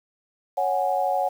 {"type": "chord", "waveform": "sine", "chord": "C# suspended fourth", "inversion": "none", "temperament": "just", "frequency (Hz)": [554.4, 739.2, 831.5], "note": ["C#5", "F#5", "G#5"], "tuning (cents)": [0, -2, 2], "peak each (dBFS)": [-26, -23, -27], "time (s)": [0.57, 1.29], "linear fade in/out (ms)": 10, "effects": ["8-bit"]}